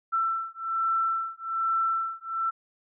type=beating tone pair; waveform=sine; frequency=1337 / 1338.2 Hz; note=E6 / E6; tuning=+24 / +26 cents; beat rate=1.2 Hz; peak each=-28 dBFS; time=0.12-2.51 s; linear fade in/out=20 ms; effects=none